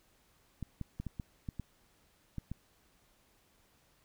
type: clicks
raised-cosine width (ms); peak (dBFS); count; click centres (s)
5; -26; 9; 0.627 / 0.813 / 1 / 1.067 / 1.198 / 1.488 / 1.597 / 2.383 / 2.516
effects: pink hiss -69 dBFS RMS until 4.04 s